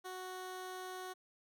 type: tone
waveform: 15% pulse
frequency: 370 Hz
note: F#4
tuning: in tune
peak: -37 dBFS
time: 0.04-1.14 s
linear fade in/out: 20 ms
effects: none